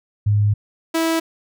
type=tone pair in turn; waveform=sine / sawtooth; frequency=103.83 / 326.8 Hz; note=G#2 / E4; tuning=0 / -15 cents; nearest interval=octave + minor sixth; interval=1985 cents; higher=second; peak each=-13 dBFS; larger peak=neither; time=0.26-0.54 / 0.94-1.2 s; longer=first; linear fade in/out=10 ms; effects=none